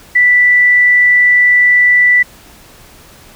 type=tone; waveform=sine; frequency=1972 Hz; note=B6; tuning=3 cents flat; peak=-5 dBFS; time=0.15-2.23 s; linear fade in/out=10 ms; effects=pink hiss -40 dBFS RMS until 3.35 s